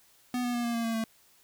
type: tone with pitch steps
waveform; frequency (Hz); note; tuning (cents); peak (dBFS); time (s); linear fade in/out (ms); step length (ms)
square; 247.6 / 243.5 / 239.4 / 235.5 / 231.6 / 227.7 / 223.9; B3 / B3 / A#3 / A#3 / A#3 / A#3 / A3; +5 / -24 / +46 / +18 / -11 / -40 / +30; -29; 0.34-1.04; 2; 100
effects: white hiss -62 dBFS RMS until 1.43 s